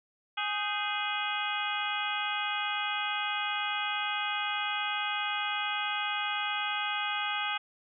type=harmonic tone with a mistuned harmonic; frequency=415.3 Hz; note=G#4; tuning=in tune; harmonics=2 / 3 / 4 / 5 / 6 / 7 / 8; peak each=-36 / -36 / -37 / -39 / -37 / -38 / -38 dBFS; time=0.37-7.58 s; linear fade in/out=10 ms; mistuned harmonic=4; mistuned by=-120 cents; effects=none